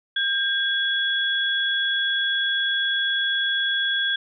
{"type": "tone pair together", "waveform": "sine", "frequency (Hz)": [1600, 3364], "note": ["G6", "G#7"], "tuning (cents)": [35, 22], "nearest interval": "octave + minor second", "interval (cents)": 1287, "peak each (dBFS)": -23, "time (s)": [0.16, 4.16], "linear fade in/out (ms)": 5, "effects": []}